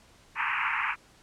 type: band-pass noise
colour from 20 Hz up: pink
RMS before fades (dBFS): -29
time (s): 0.35-0.96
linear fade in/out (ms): 50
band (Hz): 880 to 2700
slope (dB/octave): 96
effects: pink hiss -58 dBFS RMS until 1.22 s + low-pass 9000 Hz 12 dB/octave